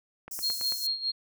click train, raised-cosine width 0.5 ms, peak -27 dBFS, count 5, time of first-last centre 0.28-0.722 s, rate 9.04 Hz
white high-pass noise, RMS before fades -37 dBFS, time 0.31-0.87 s, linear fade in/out 5 ms, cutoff 5100 Hz, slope 96 dB/octave
sine tone with tremolo, 4246 Hz, C8, 25 cents sharp, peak -25 dBFS, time 0.42-1.12 s, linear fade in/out 20 ms, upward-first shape sine, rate 4.8 Hz, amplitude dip 75%
effects none

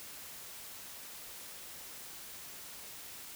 silence, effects white hiss -48 dBFS RMS until 3.35 s

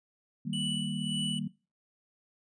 sine chord, Eb major, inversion none, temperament equal, 155.56 / 196 / 233.1 Hz, Eb3 / G3 / Bb3, 0 / 0 / 0 cents, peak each -36 dBFS, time 0.45-1.48 s, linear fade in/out 10 ms
square tone with tremolo, 2961 Hz, F#7, 1 cent sharp, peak -32 dBFS, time 0.53-1.39 s, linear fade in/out 2 ms, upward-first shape sine, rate 1.8 Hz, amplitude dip 65%
effects noise-tail reverb RT60 0.3 s tail -19 dB re dry + resampled to 22050 Hz

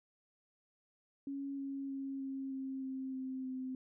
sine tone with pitch steps, 277.2 / 274.5 / 271.8 / 269.2 / 266.5 / 263.9 / 261.3 / 258.8 Hz, C#4 / C#4 / C#4 / C4 / C4 / C4 / C4 / C4, 0 / -17 / -34 / +49 / +32 / +15 / -2 / -19 cents, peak -38 dBFS, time 1.27-3.75 s, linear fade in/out 2 ms, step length 310 ms, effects none

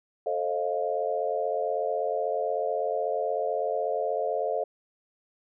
sine chord, F dominant seventh, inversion first, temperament equal with one note detuned, 440 / 533.6 / 622.3 / 698.5 Hz, A4 / C5 / Eb5 / F5, 0 / +34 / 0 / 0 cents, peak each -31 dBFS, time 0.26-4.64 s, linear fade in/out 5 ms, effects none

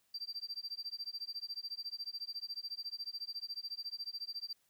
sine tone with tremolo, 4699 Hz, D8, in tune, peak -35 dBFS, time 0.14-4.53 s, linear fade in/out 5 ms, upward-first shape sine, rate 14 Hz, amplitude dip 100%, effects tanh soft clip ceiling -36 dBFS + white hiss -75 dBFS RMS until 4.69 s

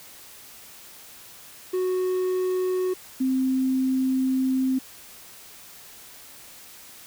triangle / sine tone pair in turn, 368.6 / 261.3 Hz, F#4 / C4, -7 / -2 cents, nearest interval tritone, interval 595 cents, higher first, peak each -20 dBFS, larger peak neither, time 1.73-2.94 / 3.2-4.79 s, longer second, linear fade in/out 10 ms, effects white hiss -46 dBFS RMS until 7.06 s

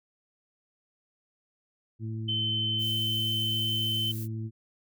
harmonic tone, 110.9 Hz, A2, 14 cents sharp, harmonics 1 / 2 / 3, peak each -32 / -40 / -43 dBFS, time 1.99-4.51 s, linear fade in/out 50 ms
sine tone, 3070 Hz, G7, 37 cents flat, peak -27 dBFS, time 2.28-4.12 s, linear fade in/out 10 ms
violet noise, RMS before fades -42 dBFS, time 2.78-4.28 s, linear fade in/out 50 ms
effects none

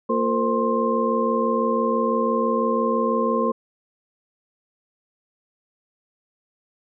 sine tone cluster, 230.5 / 351 / 455 / 521 / 1056 Hz, A#3 / F4 / A#4 / C5 / C6, -19 / +9 / -42 / -7 / +16 cents, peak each -24 / -30 / -24 / -25 / -24 dBFS, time 0.09-3.52 s, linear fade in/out 10 ms, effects none

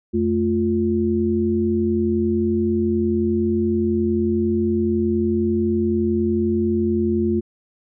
sine tone cluster, 88.6 / 219 / 350.4 Hz, F2 / A3 / F4, +25 / -8 / +6 cents, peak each -26 / -20 / -20 dBFS, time 0.13-7.41 s, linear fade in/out 20 ms, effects none

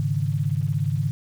sine chord, Ab suspended fourth, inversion none, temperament equal, 103.83 / 138.59 / 155.56 Hz, Ab2 / Db3 / Eb3, 0 / 0 / 0 cents, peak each -26 / -24 / -26 dBFS, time 0-1.11 s, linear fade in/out 0 ms, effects 8-bit

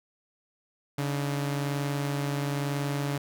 sawtooth tone pair together, 141.4 / 303.8 Hz, C#3 / D#4, +35 / -41 cents, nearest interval octave + minor second, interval 1324 cents, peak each -24 / -34 dBFS, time 0.98-3.18 s, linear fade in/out 5 ms, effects none

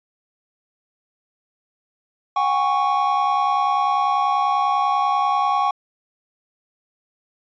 triangle chord, F# suspended second, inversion none, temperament equal with one note detuned, 740 / 810.2 / 1108.7 Hz, F#5 / G#5 / C#6, 0 / -43 / 0 cents, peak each -22 / -19 / -18 dBFS, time 2.36-5.71 s, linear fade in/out 5 ms, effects resampled to 16000 Hz

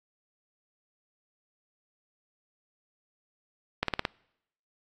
slowing click train, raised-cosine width 0.3 ms, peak -10 dBFS, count 5, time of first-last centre 3.83-4.052 s, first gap 53 ms, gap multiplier 1.03, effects noise-tail reverb RT60 0.8 s tail -26 dB re dry + AAC 64 kbps

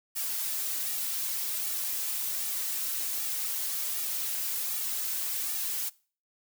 blue noise with flanger, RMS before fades -32 dBFS, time 0.15-5.9 s, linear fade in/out 20 ms, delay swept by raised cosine 1.9 to 4.3 ms, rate 1.3 Hz, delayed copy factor -0.65, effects noise-tail reverb RT60 0.4 s tail -22 dB re dry

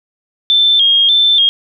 sine tone with vibrato, 3392 Hz, G#7, 36 cents sharp, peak -7 dBFS, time 0.5-1.49 s, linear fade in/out 0 ms, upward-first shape square, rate 1.7 Hz, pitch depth 75 cents each way, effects none

